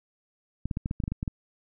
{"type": "clicks", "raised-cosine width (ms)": 5, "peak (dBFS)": -17, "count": 11, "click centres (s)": [0.656, 0.712, 0.771, 0.859, 0.911, 1.002, 1.038, 1.079, 1.12, 1.229, 1.278], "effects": []}